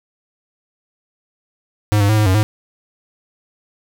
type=tone with pitch steps; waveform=square; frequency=105 / 100.9 / 108.2 / 106.6 / 93.6 / 107.1 Hz; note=G#2 / G#2 / A2 / G#2 / F#2 / A2; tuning=+19 / -49 / -29 / +46 / +20 / -46 cents; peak=-12 dBFS; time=1.92-2.43 s; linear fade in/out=0 ms; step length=85 ms; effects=none